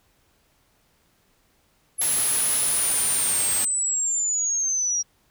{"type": "linear sweep", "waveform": "sine", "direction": "down", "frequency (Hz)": [11160, 5660], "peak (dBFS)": -21, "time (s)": [1.98, 5.03], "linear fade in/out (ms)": 20}
{"type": "noise", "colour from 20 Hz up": "white", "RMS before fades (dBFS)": -28, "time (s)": [2.01, 3.65], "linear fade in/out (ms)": 5}
{"effects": ["pink hiss -64 dBFS RMS until 5.3 s"]}